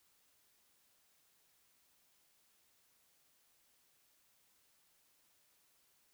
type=silence; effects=white hiss -73 dBFS RMS until 6.13 s